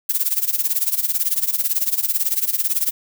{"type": "noise with tremolo", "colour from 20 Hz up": "violet", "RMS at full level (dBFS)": -17, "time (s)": [0.09, 2.91], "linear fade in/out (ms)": 5, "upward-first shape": "sine", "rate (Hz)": 18, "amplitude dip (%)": 85, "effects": []}